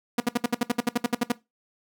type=tone bursts; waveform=sawtooth; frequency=240 Hz; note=B3; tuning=49 cents flat; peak=-16 dBFS; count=14; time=0.18-1.321 s; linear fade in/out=5 ms; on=23 ms; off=63 ms; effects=noise-tail reverb RT60 0.2 s tail -18 dB re dry